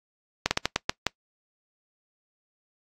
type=slowing click train; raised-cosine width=0.2 ms; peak=-4 dBFS; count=7; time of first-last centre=0.46-1.067 s; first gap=50 ms; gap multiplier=1.28; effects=noise-tail reverb RT60 0.1 s tail -24 dB re dry + AAC 48 kbps